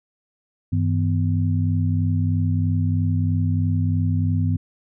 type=tone cluster; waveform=sine; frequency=96.9 / 160 / 250.9 Hz; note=G2 / D#3 / B3; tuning=-20 / +49 / +28 cents; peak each=-19 / -24 / -26 dBFS; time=0.72-4.57 s; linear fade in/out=10 ms; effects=none